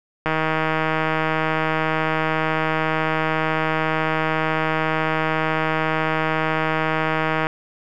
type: click train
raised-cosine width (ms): 0.5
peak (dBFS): -6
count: 1140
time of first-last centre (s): 0.26-7.469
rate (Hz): 158
effects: none